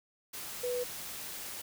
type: tone in noise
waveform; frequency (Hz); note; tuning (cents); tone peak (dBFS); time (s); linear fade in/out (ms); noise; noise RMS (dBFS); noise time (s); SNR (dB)
sine; 492.8; B4; -4; -31; 0.63-0.84; 10; white; -42; 0.33-1.62; +8
effects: none